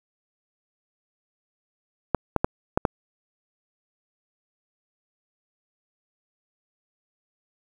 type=clicks; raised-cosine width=1 ms; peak=-5 dBFS; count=5; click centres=2.147 / 2.363 / 2.445 / 2.775 / 2.852 s; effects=7-bit